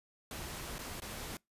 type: noise with dropouts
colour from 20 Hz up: pink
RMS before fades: -43 dBFS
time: 0.31-1.37 s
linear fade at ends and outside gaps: 1 ms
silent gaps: 0.783-0.79 / 1.001-1.02 s
effects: noise-tail reverb RT60 0.2 s tail -26 dB re dry + resampled to 32000 Hz